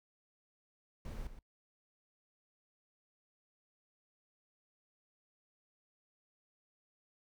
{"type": "noise with echo", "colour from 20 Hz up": "brown", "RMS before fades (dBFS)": -42, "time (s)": [1.05, 1.27], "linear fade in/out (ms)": 2, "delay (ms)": 120, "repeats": 1, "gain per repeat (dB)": -10, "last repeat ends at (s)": 1.39, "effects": ["noise-tail reverb RT60 0.1 s tail -26 dB re dry"]}